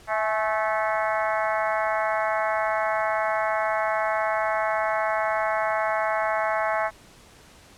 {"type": "harmonic tone with a mistuned harmonic", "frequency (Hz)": 218.1, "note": "A3", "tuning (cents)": -15, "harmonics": [3, 4, 5, 6, 7, 8, 9, 10], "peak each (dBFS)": [-26, -28, -30, -32, -33, -34, -35, -36], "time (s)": [0.07, 6.91], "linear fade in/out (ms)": 50, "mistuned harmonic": 4, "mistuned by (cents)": -45, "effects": ["pink hiss -51 dBFS RMS until 7.77 s", "low-pass 10000 Hz 12 dB/octave"]}